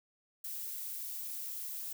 violet noise, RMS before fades -41 dBFS, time 0.44-1.93 s, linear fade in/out 5 ms, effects none

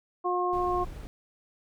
harmonic tone, 358.5 Hz, F4, 45 cents sharp, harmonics 1 / 2 / 3, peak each -29 / -30 / -29 dBFS, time 0.24-0.85 s, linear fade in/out 20 ms
brown noise, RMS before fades -39 dBFS, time 0.53-1.07 s, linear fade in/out 0 ms
effects none

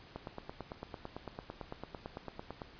click train, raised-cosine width 1 ms, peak -27 dBFS, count 23, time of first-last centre 0.16-2.618 s, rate 8.95 Hz, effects pink hiss -56 dBFS RMS until 2.79 s + resampled to 11025 Hz

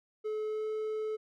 triangle tone with pitch glide, 430 to 433 Hz, A4 to A4, -40 to -28 cents, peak -30 dBFS, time 0.24-1.17 s, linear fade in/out 20 ms, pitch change +12 cents, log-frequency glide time 0.46-0.67 s, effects none

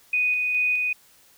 sine tone with tremolo, 2486 Hz, D#7, 2 cents flat, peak -19 dBFS, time 0.13-0.93 s, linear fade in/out 5 ms, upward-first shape square, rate 2.4 Hz, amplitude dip 25%, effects white hiss -56 dBFS RMS until 1.37 s

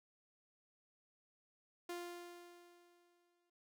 sawtooth tone with exponential decay, 349.2 Hz, F4, in tune, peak -38 dBFS, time 1.89-3.5 s, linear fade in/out 5 ms, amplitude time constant 350 ms, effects none

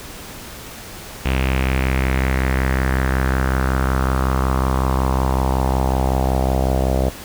sawtooth tone with low-pass filter sweep, 65.41 Hz, C2, in tune, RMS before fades -18 dBFS, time 1.25-7.1 s, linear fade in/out 10 ms, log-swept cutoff 2700 to 620 Hz, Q 3.4, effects pink hiss -35 dBFS RMS until 7.24 s

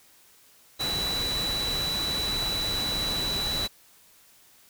sine tone in noise, 3951 Hz, B7, in tune, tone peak -27 dBFS, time 0.79-3.68 s, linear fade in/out 20 ms, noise pink, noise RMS -33 dBFS, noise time 0.79-3.68 s, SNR +3 dB, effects white hiss -57 dBFS RMS until 4.69 s

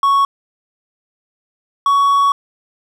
triangle tone pair in turn, 1110 / 1120.3 Hz, C#6 / C#6, +2 / +18 cents, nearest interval unison, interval 16 cents, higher second, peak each -8 dBFS, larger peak neither, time 0.03-0.25 / 1.86-2.32 s, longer second, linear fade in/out 2 ms, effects none

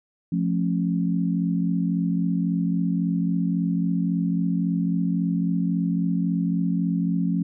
sine chord, F augmented, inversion none, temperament just, 174.61 / 218.3 / 272.8 Hz, F3 / A3 / C#4, 0 / -13 / -28 cents, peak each -22 / -28 / -27 dBFS, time 0.32-7.43 s, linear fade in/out 5 ms, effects none

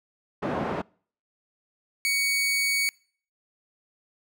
pink band-pass noise, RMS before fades -29 dBFS, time 0.42-0.82 s, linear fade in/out 10 ms, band 180 to 1200 Hz, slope 12 dB/octave
sawtooth tone, 2240 Hz, C#7, 18 cents sharp, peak -19 dBFS, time 2.05-2.89 s, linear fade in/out 0 ms
effects noise-tail reverb RT60 0.5 s tail -26 dB re dry

